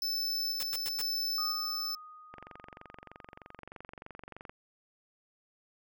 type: tone with tremolo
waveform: square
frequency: 5274 Hz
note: E8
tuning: in tune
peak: -31 dBFS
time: 0.02-1.95 s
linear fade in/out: 2 ms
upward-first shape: square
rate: 1 Hz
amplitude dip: 25%
type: noise bursts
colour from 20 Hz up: white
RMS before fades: -37 dBFS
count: 4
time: 0.6-1.016 s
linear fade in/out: 0 ms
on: 29 ms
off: 100 ms
type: tone with exponential decay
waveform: sine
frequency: 1242 Hz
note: D#6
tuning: 3 cents flat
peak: -35 dBFS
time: 1.38-3.59 s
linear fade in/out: 2 ms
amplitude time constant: 480 ms
type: click train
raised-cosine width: 0.5 ms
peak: -30 dBFS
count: 51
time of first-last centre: 2.34-4.495 s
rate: 23.2 Hz
effects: none